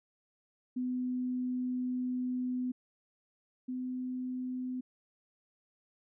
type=tone pair in turn; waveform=sine; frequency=251.4 / 253.7 Hz; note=B3 / B3; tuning=+31 / +47 cents; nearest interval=unison; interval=16 cents; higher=second; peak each=-31 / -34 dBFS; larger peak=first; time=0.76-2.72 / 3.68-4.81 s; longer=first; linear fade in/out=10 ms; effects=none